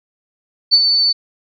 sine tone with ADSR envelope, 4507 Hz, C#8, 28 cents sharp, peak -5 dBFS, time 0.71-1.13 s, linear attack 28 ms, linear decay 50 ms, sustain -6 dB, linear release 16 ms, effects none

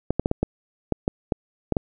clicks, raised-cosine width 2 ms, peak -7 dBFS, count 10, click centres 0.106 / 0.196 / 0.259 / 0.314 / 0.43 / 0.923 / 1.079 / 1.322 / 1.723 / 1.768 s, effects none

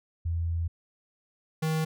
sine / square tone pair in turn, 83.8 / 158.19 Hz, E2 / D#3, +29 / +29 cents, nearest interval major seventh, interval 1100 cents, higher second, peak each -26 dBFS, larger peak neither, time 0.25-0.68 / 1.62-1.85 s, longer first, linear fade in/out 10 ms, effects none

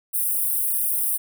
white high-pass noise, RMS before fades -23 dBFS, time 0.13-1.18 s, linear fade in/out 20 ms, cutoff 8800 Hz, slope 96 dB/octave, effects none

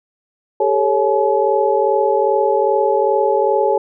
sine tone cluster, 397.6 / 440.1 / 555 / 852 Hz, G4 / A4 / C#5 / G#5, +25 / 0 / +2 / +44 cents, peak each -18 dBFS, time 0.6-3.78 s, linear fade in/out 5 ms, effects none

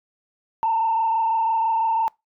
sine tone with frequency modulation, 900 Hz, A5, 39 cents sharp, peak -17 dBFS, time 0.63-2.08 s, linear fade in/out 0 ms, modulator 26 Hz, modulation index 0.98, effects noise-tail reverb RT60 0.2 s tail -25 dB re dry + tanh soft clip ceiling -13 dBFS

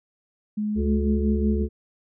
sine tone, 210.9 Hz, G#3, 27 cents sharp, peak -23 dBFS, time 0.57-1.63 s, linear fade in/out 10 ms
harmonic tone, 72.1 Hz, D2, 31 cents flat, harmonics 1 / 3 / 5 / 6, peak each -23 / -28 / -30 / -31 dBFS, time 0.75-1.69 s, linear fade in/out 50 ms
effects none

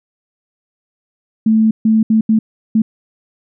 sine tone bursts at uneven times, 220 Hz, A3, in tune, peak -8 dBFS, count 5, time 1.46-1.71 / 1.85-2.03 / 2.1-2.21 / 2.29-2.39 / 2.75-2.82 s, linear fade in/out 5 ms, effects none

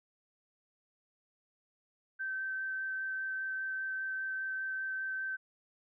sine tone with vibrato, 1547 Hz, G6, 23 cents flat, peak -34 dBFS, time 2.19-5.37 s, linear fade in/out 20 ms, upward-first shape sine, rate 5 Hz, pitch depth 9 cents each way, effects none

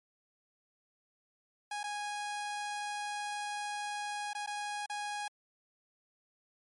sawtooth tone with dropouts, 827 Hz, G#5, 8 cents flat, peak -32 dBFS, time 1.71-5.28 s, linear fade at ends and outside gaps 5 ms, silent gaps 1.832-1.839 / 4.333-4.349 / 4.463-4.473 / 4.861-4.897 s, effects MP3 48 kbps

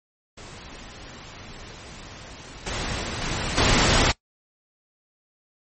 pink noise with level steps, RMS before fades -41 / -28 / -30 / -27 / -18 dBFS, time 0.37-4.12 s, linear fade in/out 10 ms, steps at 2.66 / 3.01 / 3.21 / 3.57 s, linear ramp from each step 10 ms, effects noise-tail reverb RT60 0.1 s tail -20 dB re dry + MP3 32 kbps

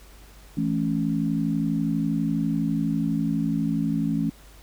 sine chord, A major, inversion second, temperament equal with one note detuned, 164.81 / 217 / 277.2 Hz, E3 / A3 / C#4, 0 / -24 / 0 cents, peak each -26 dBFS, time 0.57-4.3 s, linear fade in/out 5 ms, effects added 50 Hz sine -47 dBFS peak until 4.62 s + pink hiss -52 dBFS RMS until 4.62 s

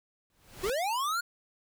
pink noise with exponential growth, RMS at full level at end -35 dBFS, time 0.3-0.7 s, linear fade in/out 1 ms, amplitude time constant 85 ms
square linear sweep, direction up, 350 to 1455 Hz, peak -29 dBFS, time 0.63-1.21 s, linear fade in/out 10 ms
effects none

